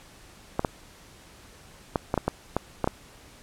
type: clicks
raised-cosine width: 1 ms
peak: -9 dBFS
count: 9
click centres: 0.594 / 0.648 / 1.958 / 2.141 / 2.177 / 2.28 / 2.566 / 2.843 / 2.875 s
effects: pink hiss -51 dBFS RMS until 3.42 s + low-pass 11000 Hz 12 dB/octave